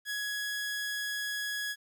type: tone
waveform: sawtooth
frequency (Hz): 1673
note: G#6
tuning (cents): +12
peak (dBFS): -29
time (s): 0.05-1.76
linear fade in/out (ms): 50
effects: 11-bit